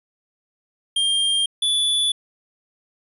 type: tone pair in turn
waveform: square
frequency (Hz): 3200 / 3458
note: G7 / A7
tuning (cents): +35 / -31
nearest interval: minor second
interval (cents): 134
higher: second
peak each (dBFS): -18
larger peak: neither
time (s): 0.96-1.46 / 1.62-2.12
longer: neither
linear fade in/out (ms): 5
effects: resampled to 32000 Hz